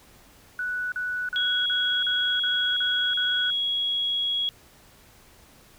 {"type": "tone bursts", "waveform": "sine", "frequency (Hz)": 1480, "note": "F#6", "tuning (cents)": 0, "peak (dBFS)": -26, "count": 8, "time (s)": [0.59, 3.503], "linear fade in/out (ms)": 2, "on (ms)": 330, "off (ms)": 39}
{"type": "tone", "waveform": "sine", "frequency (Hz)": 3322, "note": "G#7", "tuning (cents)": 0, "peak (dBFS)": -23, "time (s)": [1.36, 4.49], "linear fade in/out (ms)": 0}
{"effects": ["pink hiss -54 dBFS RMS until 5.78 s"]}